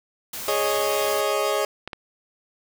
white noise, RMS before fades -33 dBFS, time 0.33-1.21 s, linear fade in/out 5 ms
30% pulse chord, Ab suspended fourth, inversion none, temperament equal, 415.3 / 554.4 / 622.3 Hz, Ab4 / Db5 / Eb5, 0 / 0 / 0 cents, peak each -23 dBFS, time 0.48-1.65 s, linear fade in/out 2 ms
clicks, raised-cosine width 0.3 ms, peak -17 dBFS, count 2, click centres 1.876 / 1.932 s
effects none

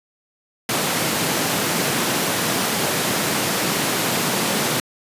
pink high-pass noise, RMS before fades -21 dBFS, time 0.69-4.8 s, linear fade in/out 2 ms, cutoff 140 Hz, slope 24 dB/octave, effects resampled to 32000 Hz

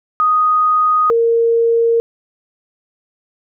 sine tone pair in turn, 1244.5 / 462.3 Hz, D#6 / A#4, 0 / -14 cents, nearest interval octave + perfect fourth, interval 1714 cents, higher first, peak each -10 dBFS, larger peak neither, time 0.2-1.1 / 1.1-2 s, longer neither, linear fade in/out 0 ms, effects none

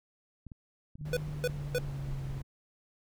clicks, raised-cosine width 5 ms, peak -33 dBFS, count 7, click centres 0.467 / 0.518 / 0.955 / 1.013 / 1.279 / 1.498 / 2.087 s
sine tone with pitch glide, 150.2 to 135.37 Hz, D3 to C#3, +39 to -41 cents, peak -36 dBFS, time 0.98-2.43 s, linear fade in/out 50 ms, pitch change -180 cents, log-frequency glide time 1.19-2.2 s
brown noise, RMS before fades -42 dBFS, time 1.05-2.42 s, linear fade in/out 5 ms
square tone bursts, 494.2 Hz, B4, 1 cent sharp, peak -28 dBFS, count 3, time 1.13-1.784 s, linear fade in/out 2 ms, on 38 ms, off 270 ms
effects none

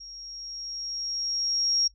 sine tone with level ramp, 5588 Hz, F8, in tune, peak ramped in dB -41 to -20 dBFS, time 0-1.88 s, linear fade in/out 10 ms, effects noise-tail reverb RT60 0.1 s tail -23 dB re dry + added 50 Hz sine -56 dBFS peak until 1.94 s

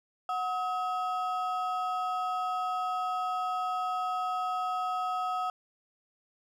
triangle ring-modulated tone, 1005 Hz, B5, 30 cents sharp, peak -24 dBFS, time 0.29-5.5 s, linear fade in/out 2 ms, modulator 270 Hz, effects none

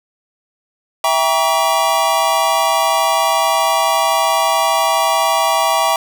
square chord, E diminished seventh, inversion none, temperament just, 659.3 / 791.1 / 949.3 / 1139.2 Hz, E5 / G5 / Bb5 / Db6, 0 / +16 / +31 / +47 cents, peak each -19 dBFS, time 1.04-5.96 s, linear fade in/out 2 ms, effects none

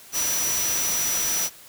sine tone in noise, 5880 Hz, F#8, 12 cents flat, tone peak -24 dBFS, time 0.12-1.5 s, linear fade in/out 50 ms, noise white, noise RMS -27 dBFS, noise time 0.12-1.5 s, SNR 0 dB, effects white hiss -47 dBFS RMS until 1.68 s

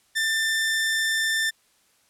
sawtooth tone, 1784 Hz, A6, 23 cents sharp, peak -18 dBFS, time 0.15-1.51 s, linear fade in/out 20 ms, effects white hiss -63 dBFS RMS until 2.09 s + low-pass 11000 Hz 12 dB/octave

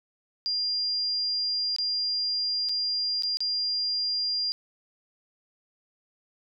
sine tone with dropouts, 4800 Hz, D8, 37 cents sharp, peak -25 dBFS, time 0.46-4.52 s, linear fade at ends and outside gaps 0 ms, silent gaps 1.763-1.785 / 2.688-2.693 / 3.223-3.234 / 3.371-3.405 s, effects none

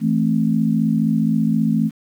sine chord, A minor, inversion second, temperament just, 165 / 220 / 264 Hz, E3 / A3 / C4, +2 / 0 / +16 cents, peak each -20 / -17 / -22 dBFS, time 0-1.91 s, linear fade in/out 50 ms, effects 8-bit

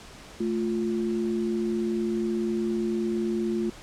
sine tone pair together, 220 / 349.7 Hz, A3 / F4, 0 / +2 cents, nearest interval minor sixth, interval 802 cents, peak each -27 dBFS, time 0.4-3.7 s, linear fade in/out 5 ms, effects pink hiss -46 dBFS RMS until 3.82 s + low-pass 8000 Hz 12 dB/octave

